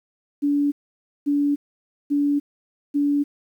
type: tone bursts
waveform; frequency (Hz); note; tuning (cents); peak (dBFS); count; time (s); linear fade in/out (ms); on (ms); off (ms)
sine; 287.5; D4; -37; -17; 4; 0.42-3.24; 20; 300; 540
effects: 9-bit